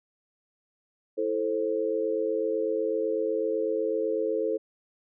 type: chord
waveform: sine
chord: A minor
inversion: second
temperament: just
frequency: 330 / 440 / 528 Hz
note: E4 / A4 / C5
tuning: +2 / 0 / +16 cents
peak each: -32 / -27 / -30 dBFS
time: 1.17-4.58 s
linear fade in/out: 20 ms
effects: none